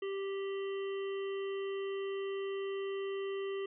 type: harmonic tone with a mistuned harmonic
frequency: 392 Hz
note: G4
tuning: in tune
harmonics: 1 / 3 / 5 / 7 / 8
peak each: -35 / -49 / -51 / -53 / -53 dBFS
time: 0.02-3.66 s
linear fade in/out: 5 ms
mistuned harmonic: 8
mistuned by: -31 cents
effects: none